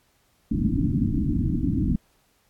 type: low-pass noise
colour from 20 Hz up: white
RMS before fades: -23 dBFS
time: 0.51-1.96 s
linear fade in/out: 5 ms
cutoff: 310 Hz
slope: 96 dB/octave
effects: pink hiss -65 dBFS RMS until 2.49 s + AAC 64 kbps